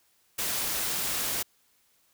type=noise; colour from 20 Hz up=white; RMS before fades=-30 dBFS; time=0.38-1.43 s; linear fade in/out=10 ms; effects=white hiss -67 dBFS RMS until 2.13 s